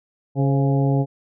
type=harmonic tone with a mistuned harmonic; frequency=138.59 Hz; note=C#3; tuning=in tune; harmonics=1 / 2 / 3 / 4 / 5 / 6; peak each=-17 / -23 / -27 / -29 / -31 / -33 dBFS; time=0.35-1.06 s; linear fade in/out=50 ms; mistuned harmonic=4; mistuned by=-57 cents; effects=none